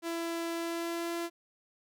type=tone with pitch glide; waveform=sawtooth; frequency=334.8 to 339.5 Hz; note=E4 to F4; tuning=+27 to -49 cents; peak=-29 dBFS; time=0.02-1.3 s; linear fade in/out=50 ms; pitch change=+24 cents; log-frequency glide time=0.54-1.16 s; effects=none